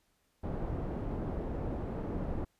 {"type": "low-pass noise", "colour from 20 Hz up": "pink", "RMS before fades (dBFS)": -36, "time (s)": [0.43, 2.45], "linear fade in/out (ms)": 10, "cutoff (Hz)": 600, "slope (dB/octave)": 12, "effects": ["pink hiss -74 dBFS RMS until 2.59 s", "resampled to 32000 Hz"]}